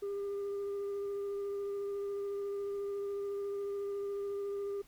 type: tone with vibrato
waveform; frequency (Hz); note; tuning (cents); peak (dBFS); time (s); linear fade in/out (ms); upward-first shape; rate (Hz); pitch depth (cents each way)
sine; 401.2; G4; +40; -32; 0.02-4.82; 10; sine; 14; 12
effects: tanh soft clip ceiling -34 dBFS + pink hiss -64 dBFS RMS until 4.87 s